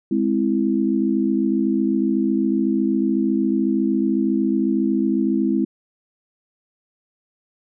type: chord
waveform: sine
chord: Ab augmented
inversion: none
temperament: equal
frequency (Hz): 207.7 / 261.6 / 329.6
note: Ab3 / C4 / E4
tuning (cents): 0 / 0 / 0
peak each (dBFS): -21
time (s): 0.11-5.65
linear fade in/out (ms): 5
effects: none